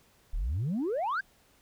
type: exponential sweep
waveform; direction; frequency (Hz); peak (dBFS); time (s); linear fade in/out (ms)
sine; up; 32.7 to 1661.2; -26; 0.33-1.21; 10
effects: tanh soft clip ceiling -26 dBFS + pink hiss -64 dBFS RMS until 1.61 s